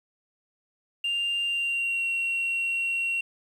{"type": "tone with pitch glide", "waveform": "sine", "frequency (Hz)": [2794, 2738], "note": ["F7", "F7"], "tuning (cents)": [0, -35], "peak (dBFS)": -23, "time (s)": [1.04, 3.21], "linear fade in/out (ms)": 5, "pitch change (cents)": -35, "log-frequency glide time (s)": [1.44, 2.06], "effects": ["tanh soft clip ceiling -22 dBFS", "9-bit"]}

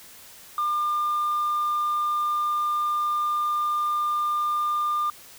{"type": "tone", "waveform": "sine", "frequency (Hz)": 1200, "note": "D6", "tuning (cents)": 37, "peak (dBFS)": -20, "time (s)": [0.58, 5.1], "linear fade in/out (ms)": 2, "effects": ["tanh soft clip ceiling -20 dBFS", "white hiss -47 dBFS RMS until 5.38 s"]}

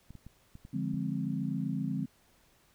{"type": "clicks", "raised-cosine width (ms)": 5, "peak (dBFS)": -35, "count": 6, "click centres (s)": [0.106, 0.153, 0.266, 0.554, 0.651, 0.94]}
{"type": "chord", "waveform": "sine", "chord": "D half-diminished seventh", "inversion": "none", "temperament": "equal", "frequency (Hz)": [146.83, 174.61, 207.7, 261.6], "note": ["D3", "F3", "Ab3", "C4"], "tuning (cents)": [0, 0, 0, 0], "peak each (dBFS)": -36, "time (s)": [0.73, 2.06], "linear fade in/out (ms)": 10}
{"effects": ["pink hiss -66 dBFS RMS until 2.74 s"]}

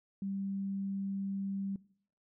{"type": "tone", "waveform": "sine", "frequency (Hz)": 196, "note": "G3", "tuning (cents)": 0, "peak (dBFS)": -34, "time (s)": [0.22, 1.76], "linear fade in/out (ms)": 2, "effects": ["noise-tail reverb RT60 0.6 s tail -21 dB re dry"]}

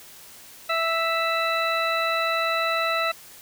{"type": "harmonic tone", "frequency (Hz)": 659.3, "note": "E5", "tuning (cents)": 0, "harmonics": [1, 2, 3, 4, 6], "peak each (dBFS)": [-27, -25, -30, -29, -31], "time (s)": [0.69, 3.12], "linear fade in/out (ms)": 10, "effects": ["white hiss -46 dBFS RMS until 3.41 s"]}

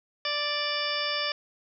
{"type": "harmonic tone", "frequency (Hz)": 587.3, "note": "D5", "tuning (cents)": 0, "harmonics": [1, 2, 3, 4, 5, 6, 8, 9], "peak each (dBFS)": [-35, -35, -35, -35, -35, -35, -35, -35], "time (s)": [0.25, 1.32], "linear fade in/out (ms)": 2, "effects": []}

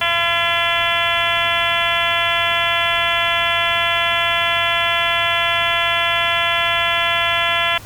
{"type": "harmonic tone", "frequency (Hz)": 340, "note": "F4", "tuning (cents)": -46, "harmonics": [2, 3, 4, 5, 6, 7, 8, 9, 10], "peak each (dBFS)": [-24, -24, -24, -24, -24, -24, -24, -24, -24], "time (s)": [0.01, 7.78], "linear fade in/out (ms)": 5, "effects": ["added 102 Hz sine -39 dBFS peak until 7.85 s", "pink hiss -39 dBFS RMS until 7.85 s"]}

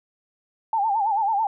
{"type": "tone with vibrato", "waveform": "sine", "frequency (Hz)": 845, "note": "G#5", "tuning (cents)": 30, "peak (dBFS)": -19, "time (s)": [0.73, 1.47], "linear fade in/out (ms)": 2, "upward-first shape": "sine", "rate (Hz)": 9.1, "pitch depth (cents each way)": 130, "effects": []}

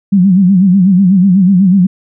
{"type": "tone with vibrato", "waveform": "sine", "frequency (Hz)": 188.3, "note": "F#3", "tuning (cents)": 31, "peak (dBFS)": -4, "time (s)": [0.12, 1.87], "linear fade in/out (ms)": 10, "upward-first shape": "sine", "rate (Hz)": 8.1, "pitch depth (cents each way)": 120, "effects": []}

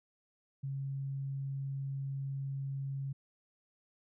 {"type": "tone", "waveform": "sine", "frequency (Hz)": 136.9, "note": "C#3", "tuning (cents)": -21, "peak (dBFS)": -35, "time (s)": [0.63, 3.13], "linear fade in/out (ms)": 10, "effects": []}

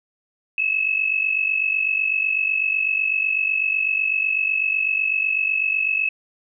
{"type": "tone pair together", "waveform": "sine", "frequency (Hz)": [2581, 2629], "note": ["E7", "E7"], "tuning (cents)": [-37, -5], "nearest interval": "unison", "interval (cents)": 32, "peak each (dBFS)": [-20, -23], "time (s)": [0.58, 6.09], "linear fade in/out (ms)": 2, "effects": []}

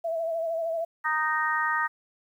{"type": "tone with vibrato", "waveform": "sine", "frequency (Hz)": 659.3, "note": "E5", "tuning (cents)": 0, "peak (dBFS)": -26, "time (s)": [0.04, 0.85], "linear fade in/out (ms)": 10, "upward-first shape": "sine", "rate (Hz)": 13, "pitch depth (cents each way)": 41}
{"type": "harmonic tone", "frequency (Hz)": 310, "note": "D#4", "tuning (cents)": -6, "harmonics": [3, 4, 5, 6], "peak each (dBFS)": [-30, -28, -31, -28], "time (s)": [1.04, 1.88], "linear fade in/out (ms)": 20}
{"effects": ["10-bit"]}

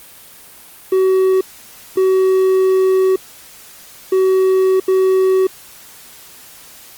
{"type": "tone bursts at uneven times", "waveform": "triangle", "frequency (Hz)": 377.6, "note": "F#4", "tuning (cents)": 35, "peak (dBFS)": -8, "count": 4, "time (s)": [[0.92, 1.41], [1.97, 3.16], [4.12, 4.8], [4.88, 5.47]], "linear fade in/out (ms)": 5, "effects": ["white hiss -40 dBFS RMS until 6.97 s", "Opus 32 kbps"]}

